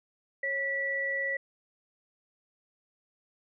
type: tone pair together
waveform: sine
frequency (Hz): 548 / 1952.8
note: C#5 / B6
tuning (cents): -20 / -20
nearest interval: octave + minor seventh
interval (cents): 2200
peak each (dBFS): -36 / -29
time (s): 0.43-1.37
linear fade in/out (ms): 5
effects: none